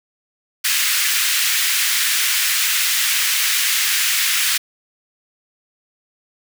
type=high-pass noise; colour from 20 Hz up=pink; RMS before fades=-18 dBFS; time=0.64-4.58 s; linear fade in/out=10 ms; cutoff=1700 Hz; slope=24 dB/octave; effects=none